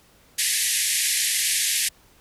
white band-pass noise, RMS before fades -23 dBFS, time 0.38-1.89 s, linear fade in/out 10 ms, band 1700 to 12000 Hz, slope 96 dB/octave, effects pink hiss -56 dBFS RMS until 2.2 s

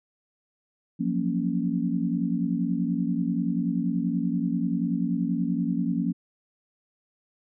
sine chord, Gb major seventh, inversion third, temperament equal, 174.61 / 185 / 233.1 / 277.2 Hz, F3 / Gb3 / Bb3 / Db4, 0 / 0 / 0 / 0 cents, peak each -28 / -31 / -28 / -29 dBFS, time 0.99-6.13 s, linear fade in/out 20 ms, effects none

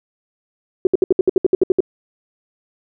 sine tone bursts, 372.8 Hz, F#4, 13 cents sharp, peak -8 dBFS, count 12, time 0.85-1.805 s, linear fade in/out 2 ms, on 20 ms, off 65 ms, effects none

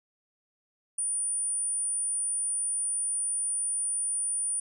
sine tone, 9397 Hz, D9, in tune, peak -27 dBFS, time 0.98-4.6 s, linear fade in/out 5 ms, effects none

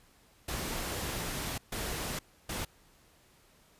pink noise bursts at uneven times, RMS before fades -36 dBFS, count 3, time 0.48-1.58 / 1.72-2.19 / 2.49-2.65 s, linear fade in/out 5 ms, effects pink hiss -63 dBFS RMS until 3.79 s + resampled to 32000 Hz

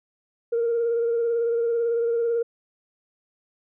sine tone with vibrato, 466.2 Hz, A#4, in tune, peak -19 dBFS, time 0.52-2.43 s, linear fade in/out 10 ms, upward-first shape sine, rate 18 Hz, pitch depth 26 cents each way, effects tanh soft clip ceiling -17 dBFS

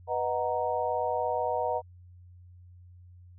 sine chord, B major seventh, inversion none, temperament equal, 493.9 / 622.3 / 740 / 932.3 Hz, B4 / D#5 / F#5 / A#5, 0 / 0 / 0 / 0 cents, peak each -32 dBFS, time 0.07-1.82 s, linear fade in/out 50 ms, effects added 89 Hz sine -49 dBFS peak until 3.38 s

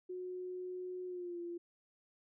sine tone with pitch glide, 364.8 to 345.1 Hz, F#4 to F4, -24 to -21 cents, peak -40 dBFS, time 0.09-1.58 s, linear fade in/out 10 ms, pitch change -97 cents, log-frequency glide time 1.06-1.39 s, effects none

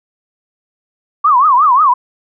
sine tone with vibrato, 1108.7 Hz, C#6, in tune, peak -6 dBFS, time 1.24-1.94 s, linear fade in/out 10 ms, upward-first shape triangle, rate 5.6 Hz, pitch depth 270 cents each way, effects none

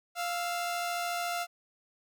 sawtooth tone pair together, 698.5 / 1323.2 Hz, F5 / E6, 0 / +6 cents, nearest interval major seventh, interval 1106 cents, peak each -28 / -35 dBFS, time 0.15-1.47 s, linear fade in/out 50 ms, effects none

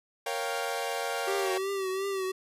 sawtooth chord, G half-diminished seventh, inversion first, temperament equal, 466.2 / 554.4 / 698.5 / 784 Hz, Bb4 / Db5 / F5 / G5, 0 / 0 / 0 / 0 cents, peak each -32 dBFS, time 0.26-1.58 s, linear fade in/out 5 ms
square tone with vibrato, 385.6 Hz, G4, 28 cents flat, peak -30 dBFS, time 1.27-2.32 s, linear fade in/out 10 ms, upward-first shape triangle, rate 2.8 Hz, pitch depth 60 cents each way
effects resampled to 32000 Hz

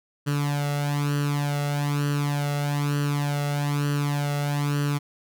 sawtooth tone with flanger, 144.6 Hz, D3, 27 cents flat, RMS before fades -25 dBFS, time 0.26-4.99 s, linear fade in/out 20 ms, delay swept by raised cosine 0.67 to 1.49 ms, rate 1.1 Hz, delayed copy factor +0.7, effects none

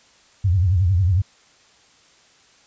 sine tone with vibrato, 91.5 Hz, F#2, 19 cents flat, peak -14 dBFS, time 0.44-1.22 s, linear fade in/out 10 ms, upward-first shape triangle, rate 11 Hz, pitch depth 200 cents each way, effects white hiss -54 dBFS RMS until 2.66 s + resampled to 16000 Hz

